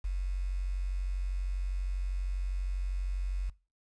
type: tone with quantisation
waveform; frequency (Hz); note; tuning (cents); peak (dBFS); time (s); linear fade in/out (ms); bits
sine; 46.25; F#1; 0; -29; 0.04-3.5; 10; 9
effects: noise-tail reverb RT60 0.3 s tail -21 dB re dry + resampled to 22050 Hz